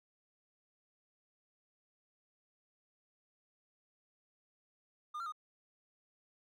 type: tone with pitch steps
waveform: triangle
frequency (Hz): 1212 / 1367 / 1233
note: D#6 / F6 / D#6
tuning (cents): -46 / -37 / -16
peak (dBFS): -37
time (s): 5.14-5.323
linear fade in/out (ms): 10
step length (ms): 61
effects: none